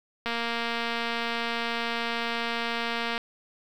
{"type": "click train", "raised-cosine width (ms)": 0.3, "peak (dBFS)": -14, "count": 681, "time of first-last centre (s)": [0.26, 3.178], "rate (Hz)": 233, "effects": ["8-bit"]}